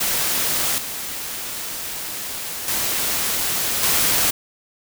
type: noise with level steps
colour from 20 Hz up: white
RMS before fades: -21 / -29 / -22 / -18 dBFS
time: 0-4.31 s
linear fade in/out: 10 ms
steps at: 0.78 / 2.68 / 3.83 s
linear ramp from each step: 2 ms
effects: none